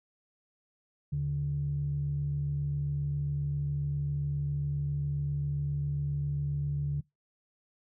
sine tone pair together, 76.4 / 143.82 Hz, D#2 / D3, -31 / -36 cents, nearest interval major seventh, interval 1095 cents, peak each -37 / -28 dBFS, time 1.12-7.01 s, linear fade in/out 10 ms, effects noise-tail reverb RT60 0.2 s tail -25 dB re dry + tanh soft clip ceiling -22 dBFS

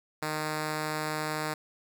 5% pulse tone, 154.1 Hz, D#3, 16 cents flat, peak -19 dBFS, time 0.22-1.54 s, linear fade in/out 5 ms, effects none

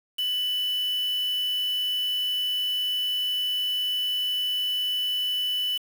sine tone with quantisation, 2983 Hz, F#7, 13 cents sharp, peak -24 dBFS, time 0.18-5.78 s, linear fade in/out 10 ms, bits 6, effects none

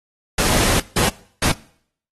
pink noise bursts at uneven times, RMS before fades -18 dBFS, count 3, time 0.38-0.8 / 0.96-1.09 / 1.42-1.52 s, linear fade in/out 5 ms, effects noise-tail reverb RT60 0.6 s tail -21 dB re dry + AAC 32 kbps

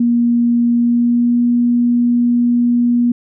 sine tone with pitch glide, 237.5 to 240.4 Hz, A#3 to B3, +33 to -46 cents, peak -10 dBFS, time 0-3.12 s, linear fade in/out 5 ms, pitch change +21 cents, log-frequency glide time 0.75-1.42 s, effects none

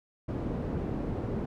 white low-pass noise, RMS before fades -33 dBFS, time 0.28-1.46 s, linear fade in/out 10 ms, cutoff 310 Hz, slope 12 dB/octave, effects none

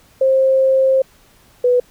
sine tone pair in turn, 530 / 493.9 Hz, C5 / B4, +22 / 0 cents, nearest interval minor second, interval 122 cents, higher first, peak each -10 dBFS, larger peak neither, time 0.21-1.02 / 1.64-1.8 s, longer first, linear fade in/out 5 ms, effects pink hiss -51 dBFS RMS until 1.9 s

